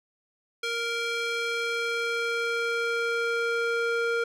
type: tone with band-pass filter sweep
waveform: square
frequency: 466.2 Hz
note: A#4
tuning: in tune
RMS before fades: -28 dBFS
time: 0.63-4.24 s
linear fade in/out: 5 ms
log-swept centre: 2800 to 1200 Hz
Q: 0.96
effects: none